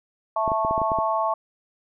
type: chord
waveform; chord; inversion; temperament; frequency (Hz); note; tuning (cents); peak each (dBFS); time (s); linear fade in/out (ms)
sine; A major; second; just; 660 / 880 / 1100; E5 / A5 / C#6; +2 / 0 / -14; -25; 0.36-1.34; 5
type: clicks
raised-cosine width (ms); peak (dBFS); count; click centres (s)
2; -17; 8; 0.478 / 0.518 / 0.649 / 0.71 / 0.779 / 0.817 / 0.918 / 0.987
effects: none